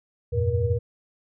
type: tone cluster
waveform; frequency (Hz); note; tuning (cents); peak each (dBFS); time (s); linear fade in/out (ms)
sine; 85.6 / 98.1 / 115.9 / 476.8; F2 / G2 / A#2 / A#4; -34 / +2 / -10 / +39; -26; 0.32-0.79; 20
effects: none